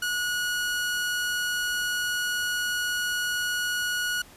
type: tone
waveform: sawtooth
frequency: 1457 Hz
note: F#6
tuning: 27 cents flat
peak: -22 dBFS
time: 0.02-4.22 s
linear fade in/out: 5 ms
effects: pink hiss -51 dBFS RMS until 4.36 s + resampled to 32000 Hz